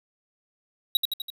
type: tone with echo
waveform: square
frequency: 3838 Hz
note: A#7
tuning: 50 cents sharp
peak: -18 dBFS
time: 0.95-0.97 s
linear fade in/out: 2 ms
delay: 83 ms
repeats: 4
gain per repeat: -4 dB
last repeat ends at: 1.302 s
effects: none